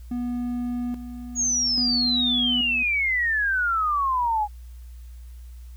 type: tone with tremolo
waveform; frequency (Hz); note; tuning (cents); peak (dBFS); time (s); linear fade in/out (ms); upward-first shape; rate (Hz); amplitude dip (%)
triangle; 243.8; B3; -22; -23; 0.11-2.83; 5; square; 0.6; 65
type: exponential sweep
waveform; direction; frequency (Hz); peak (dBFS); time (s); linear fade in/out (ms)
sine; down; 6760 to 817; -20; 1.35-4.48; 50
effects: added 60 Hz sine -38 dBFS peak until 5.76 s + white hiss -60 dBFS RMS until 5.76 s